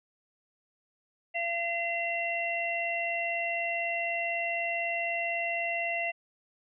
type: harmonic tone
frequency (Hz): 682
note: F5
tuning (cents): -41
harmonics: 1 / 3 / 4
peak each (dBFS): -33 / -33 / -33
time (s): 1.34-6.12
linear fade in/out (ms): 20
effects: none